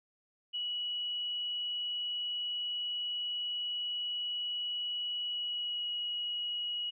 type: tone with pitch glide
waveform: sine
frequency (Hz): 2930 to 2908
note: F#7 to F#7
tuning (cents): -18 to -31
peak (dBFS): -33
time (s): 0.53-6.91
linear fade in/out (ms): 20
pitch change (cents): -13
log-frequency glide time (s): 5.26-5.88
effects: none